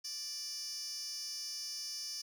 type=tone with high-pass filter; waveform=15% pulse; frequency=587.3 Hz; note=D5; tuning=in tune; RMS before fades=-42 dBFS; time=0.04-2.22 s; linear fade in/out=10 ms; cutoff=5000 Hz; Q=7.6; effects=none